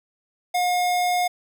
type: tone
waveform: square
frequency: 717 Hz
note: F5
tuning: 45 cents sharp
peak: -20 dBFS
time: 0.54-1.28 s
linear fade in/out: 10 ms
effects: none